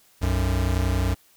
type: tone pair together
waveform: square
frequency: 61.74 / 92.16 Hz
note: B1 / F#2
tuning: 0 / -6 cents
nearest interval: perfect fifth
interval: 694 cents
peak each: -24 dBFS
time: 0.21-1.15 s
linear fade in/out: 20 ms
effects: white hiss -58 dBFS RMS until 1.36 s